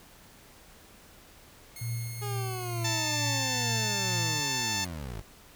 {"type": "tone", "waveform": "5% pulse", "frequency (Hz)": 2155, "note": "C#7", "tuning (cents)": -49, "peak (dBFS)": -31, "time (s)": [1.76, 4.86], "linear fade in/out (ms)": 2}
{"type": "tone with tremolo", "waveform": "sine", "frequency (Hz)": 116.54, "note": "A#2", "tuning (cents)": 0, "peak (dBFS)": -29, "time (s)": [1.81, 4.4], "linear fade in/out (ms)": 5, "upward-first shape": "triangle", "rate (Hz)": 2.2, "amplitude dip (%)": 65}
{"type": "linear sweep", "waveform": "20% pulse", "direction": "down", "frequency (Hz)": [415.3, 46.76], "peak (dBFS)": -31, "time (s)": [2.21, 5.22], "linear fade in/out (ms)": 20}
{"type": "harmonic tone", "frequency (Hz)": 886, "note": "A5", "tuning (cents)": 12, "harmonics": [1, 2, 3, 4, 5, 6, 7, 8], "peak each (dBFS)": [-37, -37, -37, -37, -37, -37, -37, -37], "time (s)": [2.84, 4.85], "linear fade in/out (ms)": 10}
{"effects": ["pink hiss -54 dBFS RMS until 5.55 s"]}